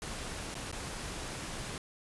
pink noise with dropouts, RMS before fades -40 dBFS, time 0.02-1.78 s, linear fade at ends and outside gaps 1 ms, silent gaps 0.543-0.552 / 0.715-0.726 s, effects resampled to 24000 Hz

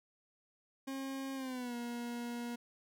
40% pulse tone with pitch glide, 269.4 to 238.6 Hz, C#4 to A#3, -49 to +41 cents, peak -38 dBFS, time 0.87-2.56 s, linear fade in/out 10 ms, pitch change -210 cents, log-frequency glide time 1.35-1.75 s, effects none

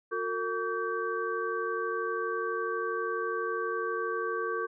sine tone cluster, 361.2 / 453.4 / 1141 / 1559 Hz, F#4 / A#4 / C#6 / G6, -42 / -48 / +50 / -10 cents, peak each -37 / -33 / -34 / -36 dBFS, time 0.11-4.67 s, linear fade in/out 20 ms, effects none

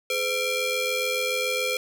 sawtooth ring-modulated tone, 931 Hz, A#5, 2 cents flat, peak -17 dBFS, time 0.1-1.77 s, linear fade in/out 2 ms, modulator 1440 Hz, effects none

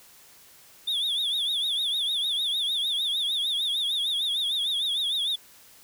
triangle tone with vibrato, 3520 Hz, A7, in tune, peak -23 dBFS, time 0.87-5.36 s, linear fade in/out 10 ms, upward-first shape triangle, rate 6.6 Hz, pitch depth 150 cents each way, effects white hiss -53 dBFS RMS until 5.83 s

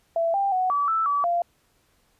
sine tone with pitch steps, 667 / 792 / 741 / 1148 / 1321 / 1147 / 692 Hz, E5 / G5 / F#5 / D6 / E6 / D6 / F5, +20 / +18 / +2 / -40 / +3 / -41 / -16 cents, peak -20 dBFS, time 0.16-1.42 s, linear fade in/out 2 ms, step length 180 ms, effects pink hiss -65 dBFS RMS until 2.19 s + resampled to 32000 Hz

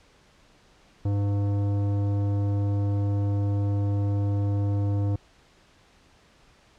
triangle tone with tanh clipping, 101 Hz, G#2, 48 cents flat, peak -24 dBFS, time 1.05-5.16 s, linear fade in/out 5 ms, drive 18 dB, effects pink hiss -58 dBFS RMS until 6.78 s + low-pass 6000 Hz 12 dB/octave

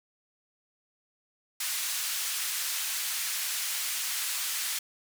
white band-pass noise, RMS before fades -32 dBFS, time 1.6-4.79 s, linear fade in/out 5 ms, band 1500 to 13000 Hz, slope 12 dB/octave, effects none

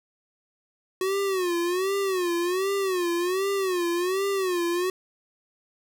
square tone with vibrato, 368.8 Hz, F#4, 6 cents flat, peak -24 dBFS, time 1.01-4.9 s, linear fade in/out 2 ms, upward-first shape sine, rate 1.3 Hz, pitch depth 130 cents each way, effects none

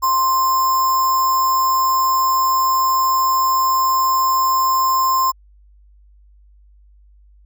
sine tone with sample-and-hold, 1046.5 Hz, C6, in tune, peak -13 dBFS, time 0.02-5.32 s, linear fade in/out 20 ms, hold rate 6300 Hz, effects added 50 Hz sine -46 dBFS peak until 7.45 s

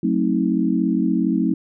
sine chord, F# diminished seventh, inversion none, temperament just, 185 / 222 / 266.4 / 319.7 Hz, F#3 / A3 / C4 / Eb4, 0 / +16 / +31 / +47 cents, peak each -22 dBFS, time 0.03-1.54 s, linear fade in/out 5 ms, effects none

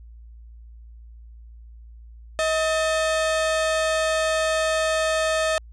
35% pulse tone pair together, 635 / 1793.9 Hz, D#5 / A6, +35 / +33 cents, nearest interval octave + tritone, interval 1798 cents, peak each -19 / -26 dBFS, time 2.39-5.58 s, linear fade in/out 0 ms, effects added 57 Hz sine -41 dBFS peak until 5.72 s + resampled to 22050 Hz

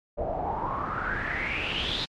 pink noise with low-pass filter sweep, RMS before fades -30 dBFS, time 0.17-2.06 s, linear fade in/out 20 ms, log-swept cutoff 600 to 4000 Hz, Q 7.7, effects MP3 64 kbps

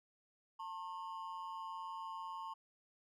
triangle ring-modulated tone, 987.8 Hz, B5, in tune, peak -38 dBFS, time 0.59-2.54 s, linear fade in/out 10 ms, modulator 88.9 Hz, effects none

